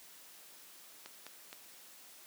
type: clicks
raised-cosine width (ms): 0.2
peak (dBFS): -29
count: 3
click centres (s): 1.06 / 1.266 / 1.529
effects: white hiss -56 dBFS RMS until 2.26 s + high-pass 200 Hz 12 dB/octave